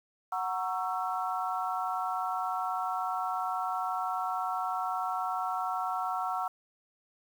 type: chord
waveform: sine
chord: F# dominant seventh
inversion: none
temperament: equal with one note detuned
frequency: 740 / 932.3 / 1108.7 / 1334.6 Hz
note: F#5 / A#5 / C#6 / E6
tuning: 0 / 0 / 0 / +21 cents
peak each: -33 / -37 / -37 / -35 dBFS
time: 0.32-6.48 s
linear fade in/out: 5 ms
effects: 9-bit